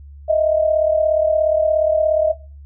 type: tone pair together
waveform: sine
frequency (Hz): 622.3 / 659.3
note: D#5 / E5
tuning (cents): 0 / 0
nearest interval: minor second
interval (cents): 100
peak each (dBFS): -14 / -17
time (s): 0.28-2.33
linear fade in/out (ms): 20
effects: noise-tail reverb RT60 0.3 s tail -17 dB re dry + added 71 Hz sine -36 dBFS peak until 2.65 s